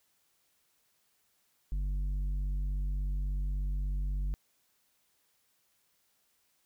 sine tone with tanh clipping, 48.24 Hz, G1, 27 cents flat, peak -31 dBFS, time 1.72-4.34 s, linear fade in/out 0 ms, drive 7 dB, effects white hiss -73 dBFS RMS until 6.65 s

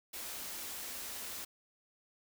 white band-stop noise, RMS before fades -43 dBFS, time 0.13-1.45 s, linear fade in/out 10 ms, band 100 to 180 Hz, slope 96 dB/octave, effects none

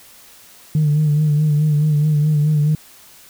sine tone with vibrato, 150.6 Hz, D3, 44 cents sharp, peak -11 dBFS, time 0.75-2.75 s, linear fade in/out 2 ms, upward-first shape sine, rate 4.7 Hz, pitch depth 46 cents each way, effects tanh soft clip ceiling -9 dBFS + white hiss -45 dBFS RMS until 3.29 s

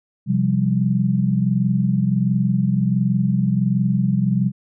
sine chord, C suspended fourth, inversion none, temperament equal with one note detuned, 129.91 / 174.61 / 196 Hz, C3 / F3 / G3, -12 / 0 / 0 cents, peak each -20 / -21 / -19 dBFS, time 0.26-4.52 s, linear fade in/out 50 ms, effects none

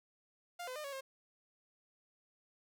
sawtooth tone with pitch steps, 702 / 509 / 606 / 558 / 535 Hz, F5 / C5 / D#5 / C#5 / C5, +9 / -48 / -46 / +11 / +38 cents, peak -38 dBFS, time 0.59-1.01 s, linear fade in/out 10 ms, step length 84 ms, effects none

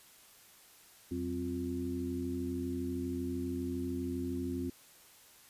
harmonic tone with a mistuned harmonic, 87.31 Hz, F2, in tune, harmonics 1 / 2 / 3 / 4, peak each -41 / -44 / -36 / -40 dBFS, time 1.11-4.7 s, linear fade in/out 5 ms, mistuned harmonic 2, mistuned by +140 cents, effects white hiss -59 dBFS RMS until 5.49 s + resampled to 32000 Hz

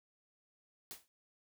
white noise with exponential decay, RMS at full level -43 dBFS, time 0.91-1.08 s, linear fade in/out 0 ms, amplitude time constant 35 ms, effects none

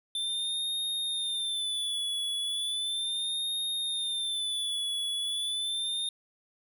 square tone with vibrato, 3544 Hz, A7, 12 cents sharp, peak -30 dBFS, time 0.15-6.09 s, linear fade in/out 2 ms, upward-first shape sine, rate 0.36 Hz, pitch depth 76 cents each way, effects none

